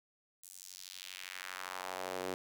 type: tone with high-pass filter sweep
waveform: sawtooth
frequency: 92.5 Hz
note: F#2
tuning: in tune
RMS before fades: -44 dBFS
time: 0.43-2.34 s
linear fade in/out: 0 ms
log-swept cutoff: 8900 to 370 Hz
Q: 1.5
effects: none